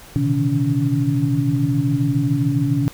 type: tone cluster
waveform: sine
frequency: 119.3 / 132.2 / 151.7 / 159.1 / 283.4 Hz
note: A#2 / C3 / D#3 / D#3 / C#4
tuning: +41 / +18 / -44 / +39 / +38 cents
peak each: -24 / -20 / -24 / -27 / -20 dBFS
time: 0.16-2.88 s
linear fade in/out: 0 ms
effects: pink hiss -42 dBFS RMS until 2.93 s